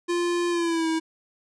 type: tone with pitch glide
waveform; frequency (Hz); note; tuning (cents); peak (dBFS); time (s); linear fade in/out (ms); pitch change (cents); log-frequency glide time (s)
square; 347.8 to 322.6; F4 to E4; -7 to -37; -23; 0.08-1; 20; -130; 0.5-0.88
effects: resampled to 22050 Hz